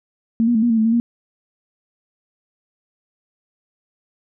sine tone with pitch steps, 227.3 / 239.6 / 219.5 / 239 / 226 / 219.4 / 227 / 235.7 Hz, A#3 / A#3 / A3 / A#3 / A3 / A3 / A#3 / A#3, -43 / +48 / -4 / +43 / +47 / -5 / -46 / +19 cents, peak -13 dBFS, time 0.4-1 s, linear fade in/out 0 ms, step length 75 ms, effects none

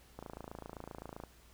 click train, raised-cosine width 1 ms, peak -30 dBFS, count 30, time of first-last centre 0.19-1.237 s, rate 27.7 Hz, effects added 60 Hz sine -61 dBFS peak until 1.53 s + pink hiss -63 dBFS RMS until 1.53 s

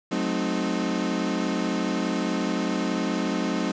35% pulse chord, F# diminished seventh, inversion none, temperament equal with one note detuned, 185 / 216.7 / 261.6 / 311.1 Hz, F#3 / A3 / C4 / Eb4, 0 / -26 / 0 / 0 cents, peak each -28 dBFS, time 0.11-3.72 s, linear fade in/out 10 ms, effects resampled to 16000 Hz + 8-bit

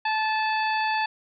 harmonic tone with a mistuned harmonic, 871 Hz, A5, 18 cents flat, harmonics 1 / 2 / 3 / 4 / 5, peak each -24 / -29 / -31 / -39 / -37 dBFS, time 0.05-1.06 s, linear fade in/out 5 ms, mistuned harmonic 5, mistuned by +54 cents, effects none

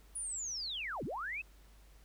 sine linear two-way sweep, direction down then up, 9956 to 99.9 to 2674 Hz, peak -37 dBFS, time 0.15-1.42 s, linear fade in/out 10 ms, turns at 1.04 s, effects added 50 Hz sine -57 dBFS peak until 2.04 s + pink hiss -66 dBFS RMS until 2.04 s

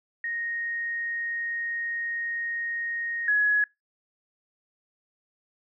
sine tone pair in turn, 1864.7 / 1682.3 Hz, A#6 / G#6, 0 / +22 cents, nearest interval major second, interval 178 cents, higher first, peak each -28 / -19 dBFS, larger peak second, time 0.24-3.28 / 3.28-3.64 s, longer first, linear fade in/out 2 ms, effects noise-tail reverb RT60 0.2 s tail -26 dB re dry

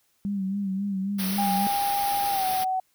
sine tone with vibrato, 196 Hz, G3, in tune, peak -25 dBFS, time 0.25-1.67 s, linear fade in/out 0 ms, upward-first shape sine, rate 3.7 Hz, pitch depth 60 cents each way
white band-stop noise, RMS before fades -32 dBFS, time 1.18-2.65 s, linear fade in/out 20 ms, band 5900 to 9100 Hz, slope 96 dB/octave
sine tone with pitch glide, 805 to 751.1 Hz, G5 to F#5, +46 to +26 cents, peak -23 dBFS, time 1.38-2.8 s, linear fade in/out 5 ms, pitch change -120 cents, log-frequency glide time 2.3-2.46 s
effects white hiss -68 dBFS RMS until 2.94 s

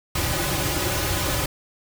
pink noise with comb filter, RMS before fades -24 dBFS, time 0.15-1.46 s, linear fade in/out 5 ms, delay 4.4 ms, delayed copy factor -0.95, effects none

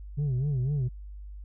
sine tone with vibrato, 135.5 Hz, C#3, 39 cents flat, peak -22 dBFS, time 0.17-0.89 s, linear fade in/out 20 ms, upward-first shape sine, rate 4 Hz, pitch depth 160 cents each way, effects tanh soft clip ceiling -24 dBFS + added 50 Hz sine -39 dBFS peak until 1.44 s

